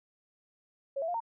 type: tone with pitch steps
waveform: sine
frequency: 551 / 656 / 704 / 917 Hz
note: C#5 / E5 / F5 / A#5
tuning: -11 / -9 / +14 / -29 cents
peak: -30 dBFS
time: 0.96-1.204 s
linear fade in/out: 10 ms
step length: 61 ms
effects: none